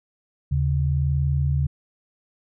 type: tone pair together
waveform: sine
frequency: 77.71 / 138.59 Hz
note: D#2 / C#3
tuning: -2 / 0 cents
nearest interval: minor seventh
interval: 1002 cents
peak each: -22 / -21 dBFS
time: 0.51-1.67 s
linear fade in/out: 10 ms
effects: none